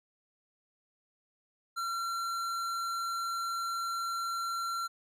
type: tone with tanh clipping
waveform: sine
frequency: 1364 Hz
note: F6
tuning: 41 cents flat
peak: -34 dBFS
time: 1.76-4.88 s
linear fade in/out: 20 ms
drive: 17 dB
effects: none